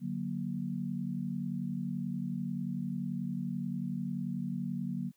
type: chord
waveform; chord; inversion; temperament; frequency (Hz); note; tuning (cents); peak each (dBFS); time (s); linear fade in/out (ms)
sine; D augmented; none; equal with one note detuned; 146.83 / 185 / 236.3; D3 / F#3 / A#3; 0 / 0 / +24; -39 / -36 / -37; 0-5.12; 50
effects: white hiss -73 dBFS RMS until 5.16 s